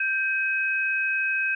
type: tone pair together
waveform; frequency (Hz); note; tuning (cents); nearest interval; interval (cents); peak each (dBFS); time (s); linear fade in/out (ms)
sine; 1568 / 2541; G6 / D#7; 0 / +36; minor sixth; 836; -25; 0-1.55; 5
effects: none